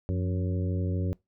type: harmonic tone with a mistuned harmonic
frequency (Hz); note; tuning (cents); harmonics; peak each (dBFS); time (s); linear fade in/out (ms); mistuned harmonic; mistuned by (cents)
92.3; F#2; -4; 1 / 2 / 3 / 4 / 5 / 6; -27 / -33 / -37 / -39 / -41 / -43; 0.09-1.13; 0; 2; -76
effects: noise-tail reverb RT60 0.2 s tail -23 dB re dry